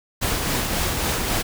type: noise with tremolo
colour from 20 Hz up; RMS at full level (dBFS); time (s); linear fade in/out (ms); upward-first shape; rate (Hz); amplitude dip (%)
pink; -22; 0.21-1.43; 20; sine; 3.7; 30
effects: none